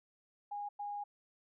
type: tone bursts at uneven times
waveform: sine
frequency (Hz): 820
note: G#5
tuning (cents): -22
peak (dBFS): -38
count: 2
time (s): 0.51-0.69 / 0.79-1.04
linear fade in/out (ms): 10
effects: none